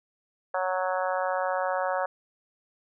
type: harmonic tone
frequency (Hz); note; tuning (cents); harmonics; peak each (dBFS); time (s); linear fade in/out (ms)
185; F#3; 0; 3 / 4 / 5 / 6 / 7 / 8 / 9; -29 / -31 / -33 / -35 / -36 / -37 / -38; 0.54-2.06; 5
effects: none